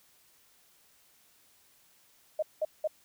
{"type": "tone bursts", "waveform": "sine", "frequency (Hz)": 620, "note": "D#5", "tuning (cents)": -6, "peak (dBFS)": -26, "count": 3, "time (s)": [2.39, 2.875], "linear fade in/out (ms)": 5, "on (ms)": 35, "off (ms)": 190, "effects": ["white hiss -64 dBFS RMS until 3.04 s"]}